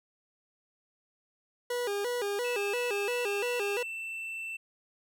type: tone with vibrato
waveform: 40% pulse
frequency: 444.5 Hz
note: A4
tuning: 18 cents sharp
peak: -29 dBFS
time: 1.7-3.83 s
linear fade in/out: 5 ms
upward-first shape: square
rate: 2.9 Hz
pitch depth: 160 cents each way
type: tone with pitch glide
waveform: triangle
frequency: 2625 to 2672 Hz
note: E7 to E7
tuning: -8 to +23 cents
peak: -34 dBFS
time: 2.44-4.57 s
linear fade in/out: 10 ms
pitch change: +31 cents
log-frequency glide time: 3.1-3.27 s
effects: none